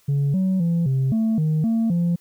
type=tone with pitch steps; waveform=sine; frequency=141.2 / 188.4 / 169.2 / 133 / 222.3 / 155.6 / 226.6 / 172.2 Hz; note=C#3 / F#3 / E3 / C3 / A3 / D#3 / A#3 / F3; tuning=+32 / +32 / +45 / +29 / +18 / 0 / -49 / -24 cents; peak=-15 dBFS; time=0.08-2.16 s; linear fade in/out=10 ms; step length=260 ms; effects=tanh soft clip ceiling -16 dBFS + white hiss -59 dBFS RMS until 2.2 s